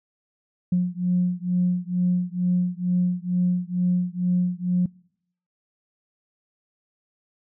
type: beating tone pair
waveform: sine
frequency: 178.2 / 180.4 Hz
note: F3 / F#3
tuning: +35 / -44 cents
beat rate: 2.2 Hz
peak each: -22 dBFS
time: 0.72-4.86 s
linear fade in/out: 5 ms
effects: noise-tail reverb RT60 0.7 s tail -26 dB re dry + tanh soft clip ceiling -12 dBFS